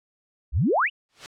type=exponential sweep; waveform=sine; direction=up; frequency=52.4 to 3100 Hz; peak=-18 dBFS; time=0.52-0.9 s; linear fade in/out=50 ms
type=noise with exponential growth; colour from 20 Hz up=white; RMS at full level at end=-32 dBFS; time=1.09-1.26 s; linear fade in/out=0 ms; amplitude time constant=35 ms
effects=low-pass 5000 Hz 12 dB/octave